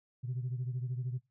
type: beating tone pair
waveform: sine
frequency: 123.47 / 136.47 Hz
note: B2 / C#3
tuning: 0 / -27 cents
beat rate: 13 Hz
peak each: -34 / -38 dBFS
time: 0.23-1.19 s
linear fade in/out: 20 ms
effects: noise-tail reverb RT60 0.2 s tail -17 dB re dry + tanh soft clip ceiling -29 dBFS